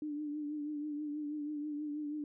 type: tone with vibrato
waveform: sine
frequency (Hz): 297.5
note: D4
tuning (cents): +22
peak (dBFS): -36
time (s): 0.02-2.24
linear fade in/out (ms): 2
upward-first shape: triangle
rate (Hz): 6.2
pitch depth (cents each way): 50
effects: none